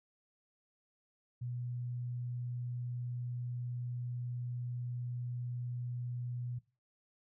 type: tone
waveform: sine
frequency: 122.3 Hz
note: B2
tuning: 16 cents flat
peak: -37 dBFS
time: 1.41-6.59 s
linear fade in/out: 10 ms
effects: noise-tail reverb RT60 0.3 s tail -18 dB re dry